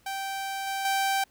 sawtooth tone with level steps, 780 Hz, G5, 9 cents flat, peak -27 / -25 / -20 dBFS, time 0.06-1.24 s, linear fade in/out 5 ms, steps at 0.67 / 0.85 s, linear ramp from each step 2 ms, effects pink hiss -63 dBFS RMS until 1.3 s

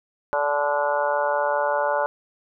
harmonic tone with a mistuned harmonic, 145.3 Hz, D3, 18 cents flat, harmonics 3 / 4 / 5 / 6 / 7 / 8 / 9 / 10, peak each -34 / -23 / -35 / -25 / -29 / -34 / -36 / -29 dBFS, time 0.33-2.06 s, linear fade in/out 0 ms, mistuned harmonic 5, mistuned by +42 cents, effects none

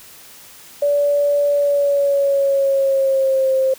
sine tone with pitch glide, 576 to 528.2 Hz, D5 to C5, -34 to +16 cents, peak -13 dBFS, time 0.82-3.74 s, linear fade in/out 5 ms, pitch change -150 cents, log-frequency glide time 1.52-3.54 s, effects white hiss -42 dBFS RMS until 3.78 s

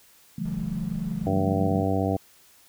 sine chord, F# minor seventh, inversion second, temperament equal with one note detuned, 138.59 / 164.81 / 185 / 214.9 Hz, C#3 / E3 / F#3 / A3, 0 / 0 / 0 / -41 cents, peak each -37 / -31 / -32 / -32 dBFS, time 0.38-1.83 s, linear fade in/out 5 ms
brown noise, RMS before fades -41 dBFS, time 0.45-1.29 s, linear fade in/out 5 ms
harmonic tone, 96.3 Hz, G2, 30 cents flat, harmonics 1 / 2 / 3 / 4 / 5 / 6 / 7 / 8, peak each -27 / -29 / -28 / -34 / -31 / -36 / -30 / -33 dBFS, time 1.26-2.17 s, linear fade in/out 10 ms
effects white hiss -56 dBFS RMS until 2.68 s

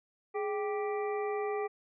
harmonic tone with a mistuned harmonic, 392 Hz, G4, in tune, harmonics 1 / 2 / 3 / 5 / 6, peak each -32 / -38 / -42 / -46 / -48 dBFS, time 0.34-1.68 s, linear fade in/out 20 ms, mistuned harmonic 1, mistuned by +110 cents, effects none

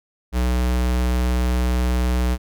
square tone, 61.74 Hz, B1, in tune, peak -18 dBFS, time 0.32-2.38 s, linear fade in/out 50 ms, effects none

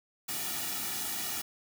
white noise with comb filter, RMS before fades -35 dBFS, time 0.28-1.42 s, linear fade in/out 10 ms, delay 1.9 ms, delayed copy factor -1, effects none

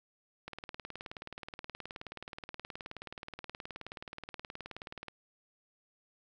click train, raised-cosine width 0.3 ms, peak -26 dBFS, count 88, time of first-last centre 0.48-5.083 s, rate 18.9 Hz, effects 11-bit

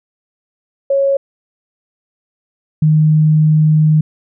sine tone pair in turn, 551 / 154.62 Hz, C#5 / D#3, -11 / -11 cents, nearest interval octave + minor seventh, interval 2200 cents, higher first, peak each -10 / -7 dBFS, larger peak second, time 0.9-1.17 / 2.82-4.01 s, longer second, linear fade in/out 5 ms, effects none

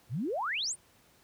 sine exponential sweep, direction up, 98 to 9790 Hz, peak -30 dBFS, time 0.09-0.76 s, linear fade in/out 50 ms, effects pink hiss -63 dBFS RMS until 1.23 s + high-pass 60 Hz 12 dB/octave

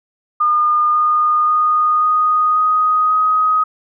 sine tone with pitch steps, 1215 / 1223.5 / 1232 / 1240.5 / 1249.2 / 1257.8 Hz, D#6 / D#6 / D#6 / D#6 / D#6 / D#6, -42 / -29 / -17 / -6 / +7 / +18 cents, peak -11 dBFS, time 0.4-3.64 s, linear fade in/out 10 ms, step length 540 ms, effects none

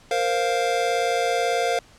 square chord, Bb suspended second, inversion none, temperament just, 466.2 / 524.4 / 699.2 Hz, Bb4 / C5 / F5, 0 / +4 / +2 cents, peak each -26 / -27 / -24 dBFS, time 0.11-1.79 s, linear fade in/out 2 ms, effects pink hiss -52 dBFS RMS until 1.98 s + low-pass 8000 Hz 12 dB/octave

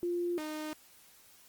sine / sawtooth tone pair in turn, 349.2 / 307.4 Hz, F4 / D#4, 0 / -21 cents, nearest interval major second, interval 221 cents, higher first, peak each -30 / -33 dBFS, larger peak first, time 0.03-0.38 / 0.38-0.73 s, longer neither, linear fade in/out 0 ms, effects white hiss -60 dBFS RMS until 1.48 s + Opus 24 kbps

